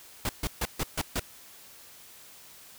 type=noise bursts; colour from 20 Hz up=pink; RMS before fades=-29 dBFS; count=6; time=0.25-1.196 s; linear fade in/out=2 ms; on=41 ms; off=140 ms; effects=white hiss -51 dBFS RMS until 2.78 s